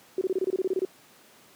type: tone bursts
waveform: sine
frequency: 375.7 Hz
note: F#4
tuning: 26 cents sharp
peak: -22 dBFS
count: 12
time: 0.18-0.85 s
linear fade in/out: 2 ms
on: 32 ms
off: 26 ms
effects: pink hiss -55 dBFS RMS until 1.55 s + high-pass 200 Hz 12 dB/octave